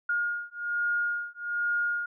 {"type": "beating tone pair", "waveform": "sine", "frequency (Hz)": [1424, 1425.2], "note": ["F6", "F6"], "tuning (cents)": [33, 35], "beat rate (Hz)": 1.2, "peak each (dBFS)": -30, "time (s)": [0.09, 2.06], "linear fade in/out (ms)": 5, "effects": []}